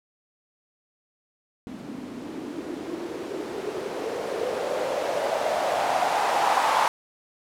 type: noise with low-pass filter sweep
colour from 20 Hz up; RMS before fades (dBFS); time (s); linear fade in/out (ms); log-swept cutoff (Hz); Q
violet; -27; 1.67-6.88; 0; 240 to 910; 4
effects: none